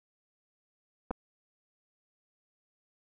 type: clicks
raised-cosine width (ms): 1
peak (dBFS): -20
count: 2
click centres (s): 1.108 / 1.112
effects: none